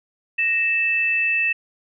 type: tone pair together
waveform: sine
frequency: 1864.7 / 2637 Hz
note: A#6 / E7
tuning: 0 / 0 cents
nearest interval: tritone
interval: 600 cents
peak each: -25 / -18 dBFS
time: 0.38-1.53 s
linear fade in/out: 10 ms
effects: none